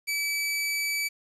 sawtooth tone, 2300 Hz, D7, 37 cents flat, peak -23 dBFS, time 0.07-1.09 s, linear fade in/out 20 ms, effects resampled to 32000 Hz + 9-bit

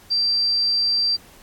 sine tone, 4700 Hz, D8, 1 cent sharp, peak -17 dBFS, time 0.1-1.17 s, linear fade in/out 20 ms, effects pink hiss -49 dBFS RMS until 1.42 s + AAC 64 kbps

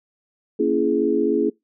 sine chord, A# half-diminished seventh, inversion none, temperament just, 233.1 / 279.7 / 335.6 / 419.5 Hz, A#3 / C#4 / E4 / G#4, 0 / +16 / +31 / +17 cents, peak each -25 / -23 / -22 / -20 dBFS, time 0.59-1.5 s, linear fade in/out 10 ms, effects noise-tail reverb RT60 0.2 s tail -25 dB re dry

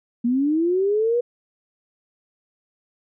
sine linear sweep, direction up, 230.8 to 490 Hz, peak -17 dBFS, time 0.24-1.21 s, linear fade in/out 10 ms, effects none

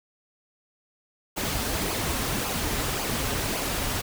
pink noise with flanger, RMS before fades -28 dBFS, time 1.36-4.02 s, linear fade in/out 20 ms, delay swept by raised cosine 0.53 to 6.23 ms, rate 1.8 Hz, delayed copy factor -0.5, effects none

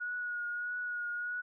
sine tone with vibrato, 1451 Hz, F#6, 34 cents flat, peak -34 dBFS, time 0-1.42 s, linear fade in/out 20 ms, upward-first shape triangle, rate 1.6 Hz, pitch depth 25 cents each way, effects none

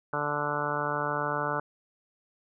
harmonic tone, 146.83 Hz, D3, in tune, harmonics 1 / 2 / 3 / 4 / 5 / 6 / 7 / 8 / 9 / 10, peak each -38 / -40 / -37 / -35 / -40 / -35 / -37 / -36 / -35 / -35 dBFS, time 0.13-1.6 s, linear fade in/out 2 ms, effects none

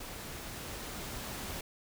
pink noise with level ramp, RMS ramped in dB -44 to -40 dBFS, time 0-1.61 s, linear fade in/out 5 ms, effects none

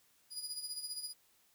25% pulse tone with tremolo, 4913 Hz, D#8, 23 cents flat, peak -33 dBFS, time 0.3-1.14 s, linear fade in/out 50 ms, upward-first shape sine, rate 15 Hz, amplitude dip 65%, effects white hiss -70 dBFS RMS until 1.54 s

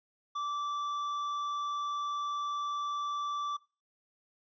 sine tone with tanh clipping, 1165 Hz, D6, 14 cents flat, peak -34 dBFS, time 0.35-3.57 s, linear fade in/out 10 ms, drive 9 dB, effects noise-tail reverb RT60 0.3 s tail -20 dB re dry + resampled to 16000 Hz

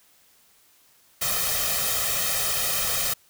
white noise with comb filter, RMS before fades -25 dBFS, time 1.21-3.14 s, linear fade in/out 10 ms, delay 1.6 ms, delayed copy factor +0.95, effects white hiss -59 dBFS RMS until 3.29 s

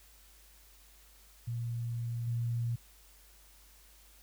sine tone with level steps, 118 Hz, A#2, 22 cents sharp, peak -33 / -30 dBFS, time 1.47-2.76 s, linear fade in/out 10 ms, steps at 2.27 s, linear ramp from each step 5 ms, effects added 50 Hz sine -60 dBFS peak until 4.22 s + white hiss -61 dBFS RMS until 4.22 s

